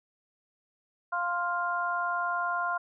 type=harmonic tone; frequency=350 Hz; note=F4; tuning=4 cents sharp; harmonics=2 / 3 / 4; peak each=-33 / -31 / -31 dBFS; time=1.12-2.78 s; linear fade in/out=10 ms; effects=none